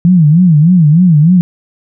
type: tone with vibrato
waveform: sine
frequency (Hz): 164.81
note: E3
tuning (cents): 0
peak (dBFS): -3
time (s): 0.05-1.41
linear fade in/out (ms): 0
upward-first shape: sine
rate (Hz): 3.3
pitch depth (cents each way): 200
effects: none